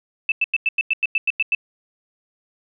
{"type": "tone bursts", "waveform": "sine", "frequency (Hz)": 2637, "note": "E7", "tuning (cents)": 0, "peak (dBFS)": -15, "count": 11, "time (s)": [0.29, 1.549], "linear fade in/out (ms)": 2, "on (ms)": 29, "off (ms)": 94, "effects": []}